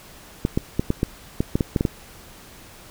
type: clicks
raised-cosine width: 3 ms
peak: -6 dBFS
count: 11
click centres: 0.451 / 0.575 / 0.795 / 0.904 / 1.031 / 1.405 / 1.555 / 1.608 / 1.762 / 1.809 / 1.852 s
effects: pink hiss -45 dBFS RMS until 2.9 s